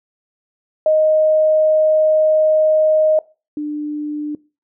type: tone pair in turn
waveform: sine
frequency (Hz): 622.3 / 298.1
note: D#5 / D4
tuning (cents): 0 / +26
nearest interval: octave + minor second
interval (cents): 1274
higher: first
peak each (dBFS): -10 / -20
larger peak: first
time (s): 0.86-3.19 / 3.57-4.35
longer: first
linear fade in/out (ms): 2
effects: noise-tail reverb RT60 0.3 s tail -21 dB re dry